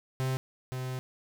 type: tone pair in turn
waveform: 45% pulse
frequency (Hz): 130.81 / 128.64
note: C3 / C3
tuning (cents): 0 / -29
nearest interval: unison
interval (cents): 29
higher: first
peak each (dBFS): -28 / -33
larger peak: first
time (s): 0.2-0.37 / 0.72-0.99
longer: second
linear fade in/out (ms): 0
effects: none